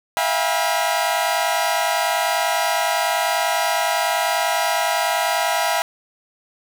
sawtooth tone cluster, 656 / 706 / 807 / 969 Hz, E5 / F5 / G#5 / B5, -9 / +19 / -50 / -33 cents, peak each -20 dBFS, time 0.17-5.82 s, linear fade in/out 0 ms, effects none

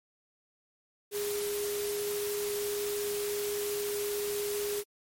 sine tone in noise, 411.4 Hz, G#4, 16 cents flat, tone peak -31 dBFS, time 1.11-4.84 s, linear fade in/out 50 ms, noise white, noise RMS -38 dBFS, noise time 1.11-4.84 s, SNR +4 dB, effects MP3 64 kbps

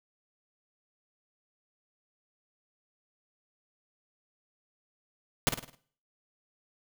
pink noise with echo, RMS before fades -24 dBFS, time 5.47-5.49 s, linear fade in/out 0 ms, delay 52 ms, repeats 5, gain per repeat -7 dB, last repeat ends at 5.75 s, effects noise-tail reverb RT60 0.5 s tail -18 dB re dry

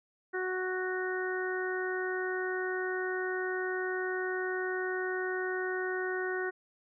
harmonic tone, 370 Hz, F#4, in tune, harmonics 1 / 2 / 3 / 4 / 5, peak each -33 / -42 / -44 / -37 / -39 dBFS, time 0.33-6.51 s, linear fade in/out 20 ms, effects none

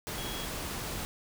sine tone in noise, 3322 Hz, G#7, in tune, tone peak -42 dBFS, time 0.18-0.45 s, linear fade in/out 0 ms, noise pink, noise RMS -37 dBFS, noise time 0.07-1.05 s, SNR -8 dB, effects none

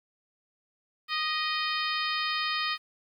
harmonic tone with a mistuned harmonic, 618 Hz, D#5, 12 cents flat, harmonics 2 / 3 / 4 / 5 / 6 / 7 / 8, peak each -32 / -34 / -35 / -36 / -37 / -37 / -38 dBFS, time 1.08-2.78 s, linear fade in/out 50 ms, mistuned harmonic 3, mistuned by +27 cents, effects 10-bit

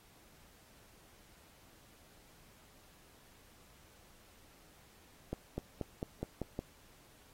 accelerating click train, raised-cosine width 2 ms, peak -23 dBFS, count 7, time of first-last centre 5.33-6.591 s, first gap 250 ms, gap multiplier 0.93, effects pink hiss -63 dBFS RMS until 7.33 s + AAC 48 kbps

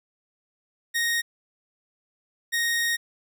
sawtooth tone pair in turn, 1864.7 / 1864.7 Hz, A#6 / A#6, 0 / 0 cents, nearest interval unison, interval 0 cents, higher neither, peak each -19 dBFS, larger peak neither, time 0.94-1.22 / 2.52-2.97 s, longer second, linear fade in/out 20 ms, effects none

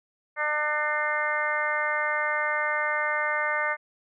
harmonic tone, 300 Hz, D4, 37 cents sharp, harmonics 2 / 3 / 4 / 5 / 6 / 7, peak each -32 / -33 / -31 / -31 / -30 / -30 dBFS, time 0.36-3.77 s, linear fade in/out 50 ms, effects none

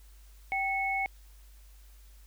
sine tone pair together, 777.8 / 2200 Hz, G5 / C#7, -14 / -14 cents, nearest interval octave + tritone, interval 1800 cents, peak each -31 / -30 dBFS, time 0.52-1.06 s, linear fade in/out 0 ms, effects added 50 Hz sine -51 dBFS peak until 2.26 s + white hiss -63 dBFS RMS until 2.26 s

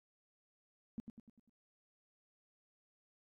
sine tone with echo, 227.9 Hz, A#3, 39 cents flat, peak -38 dBFS, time 0.98-1 s, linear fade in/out 0 ms, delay 99 ms, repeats 5, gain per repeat -6 dB, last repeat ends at 1.495 s, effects AAC 64 kbps

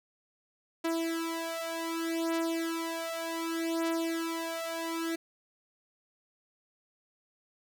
sawtooth beating tone pair, 329.6 / 330.26 Hz, E4 / E4, 0 / +3 cents, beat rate 0.66 Hz, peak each -30 dBFS, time 0.84-5.16 s, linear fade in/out 10 ms, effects none

